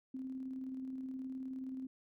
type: tone with tremolo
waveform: sine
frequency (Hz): 261.6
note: C4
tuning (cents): 0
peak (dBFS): -39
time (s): 0.14-1.87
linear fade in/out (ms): 5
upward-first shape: square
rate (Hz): 19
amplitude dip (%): 25
effects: none